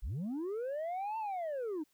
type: linear two-way sweep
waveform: sine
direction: up then down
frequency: 32.69 to 904 to 286.6 Hz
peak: -32 dBFS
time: 0.02-1.84 s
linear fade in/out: 20 ms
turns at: 1.18 s
effects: tanh soft clip ceiling -34 dBFS + white hiss -74 dBFS RMS until 1.93 s